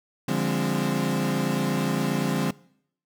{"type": "chord", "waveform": "35% pulse", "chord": "D half-diminished seventh", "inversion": "none", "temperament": "equal with one note detuned", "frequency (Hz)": [146.83, 174.61, 204, 261.6], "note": ["D3", "F3", "Ab3", "C4"], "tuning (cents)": [0, 0, -31, 0], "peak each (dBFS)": -27, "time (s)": [0.28, 2.51], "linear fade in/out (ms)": 5, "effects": ["noise-tail reverb RT60 0.7 s tail -23 dB re dry"]}